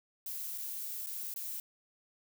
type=noise with dropouts; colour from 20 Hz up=violet; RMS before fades=-40 dBFS; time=0.26-1.6 s; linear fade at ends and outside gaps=2 ms; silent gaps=0.578-0.582 / 1.063-1.069 / 1.34-1.36 s; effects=none